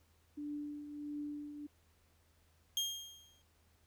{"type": "tone with tremolo", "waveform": "sine", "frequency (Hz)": 293.7, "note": "D4", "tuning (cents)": 0, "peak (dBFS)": -38, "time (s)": [0.37, 1.67], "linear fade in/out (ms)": 10, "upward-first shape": "triangle", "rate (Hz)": 1.5, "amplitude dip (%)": 60}
{"type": "tone with exponential decay", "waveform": "30% pulse", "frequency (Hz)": 3224, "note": "G7", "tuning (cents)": 48, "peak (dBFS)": -28, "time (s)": [2.77, 3.42], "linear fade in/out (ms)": 1, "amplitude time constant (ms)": 140}
{"effects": ["added 81 Hz sine -70 dBFS peak until 3.86 s", "pink hiss -73 dBFS RMS until 3.86 s"]}